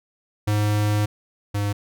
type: tone pair in turn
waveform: square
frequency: 104.8 / 102.17 Hz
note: G#2 / G#2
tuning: +16 / -28 cents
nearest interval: unison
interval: 44 cents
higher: first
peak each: -19 / -22 dBFS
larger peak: first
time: 0.47-1.06 / 1.54-1.73 s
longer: first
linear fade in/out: 10 ms
effects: none